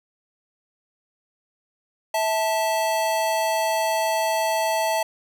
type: tone pair together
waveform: square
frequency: 651.9 / 880 Hz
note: E5 / A5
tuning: -19 / 0 cents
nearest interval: perfect fourth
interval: 519 cents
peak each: -24 dBFS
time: 2.14-5.03 s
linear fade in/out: 5 ms
effects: none